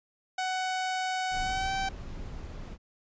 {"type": "tone with pitch glide", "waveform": "sawtooth", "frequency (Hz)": [746, 773.2], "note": ["F#5", "G5"], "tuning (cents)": [14, -24], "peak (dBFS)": -25, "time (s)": [0.38, 1.89], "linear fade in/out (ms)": 5, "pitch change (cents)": 62, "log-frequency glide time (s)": [1.4, 1.72]}
{"type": "noise", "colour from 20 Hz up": "brown", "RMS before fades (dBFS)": -39, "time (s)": [1.3, 2.78], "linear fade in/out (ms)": 50}
{"effects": ["resampled to 16000 Hz"]}